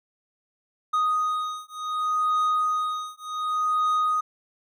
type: beating tone pair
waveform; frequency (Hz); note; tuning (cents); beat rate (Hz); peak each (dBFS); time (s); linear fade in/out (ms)
triangle; 1244.5 / 1245.17; D#6 / D#6; 0 / +1; 0.67; -24; 0.93-4.21; 10
effects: none